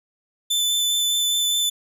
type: tone with vibrato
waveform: sawtooth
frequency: 3520 Hz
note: A7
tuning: in tune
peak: -16 dBFS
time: 0.5-1.7 s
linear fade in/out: 10 ms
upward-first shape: sine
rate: 4.9 Hz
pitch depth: 10 cents each way
effects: none